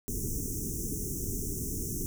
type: band-stop noise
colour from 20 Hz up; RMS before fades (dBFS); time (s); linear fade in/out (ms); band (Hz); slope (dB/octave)
pink; -34; 0.08-2.06; 0; 440 to 5700; 96
effects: none